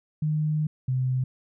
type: tone pair in turn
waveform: sine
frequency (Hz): 153.2 / 128.83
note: D#3 / C3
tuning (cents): -27 / -26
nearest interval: minor third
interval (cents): 299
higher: first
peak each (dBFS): -22 / -22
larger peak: neither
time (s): 0.22-0.67 / 0.88-1.24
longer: first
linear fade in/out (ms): 5
effects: none